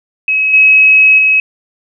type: tone with level steps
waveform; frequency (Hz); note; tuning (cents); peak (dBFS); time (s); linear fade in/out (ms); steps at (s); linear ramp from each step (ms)
sine; 2559; D#7; +48; -9 / -3 / -6; 0.28-1.4; 2; 0.53 / 1.18; 10
effects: none